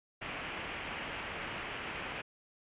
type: low-pass noise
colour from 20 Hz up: white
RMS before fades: -41 dBFS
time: 0.21-2.22 s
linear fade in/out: 10 ms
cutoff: 3000 Hz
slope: 48 dB/octave
effects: resampled to 8000 Hz